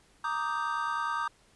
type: chord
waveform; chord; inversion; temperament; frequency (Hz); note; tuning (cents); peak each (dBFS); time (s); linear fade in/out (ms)
triangle; Eb major seventh; second; equal; 932.3 / 1174.7 / 1244.5 / 1568; Bb5 / D6 / Eb6 / G6; 0 / 0 / 0 / 0; -33 / -33 / -32 / -34; 0.24-1.28; 5
effects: pink hiss -63 dBFS RMS until 1.55 s + resampled to 24000 Hz